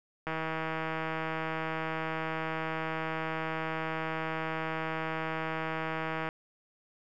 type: click train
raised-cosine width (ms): 0.5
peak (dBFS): -19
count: 964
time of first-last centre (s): 0.27-6.289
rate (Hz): 160
effects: none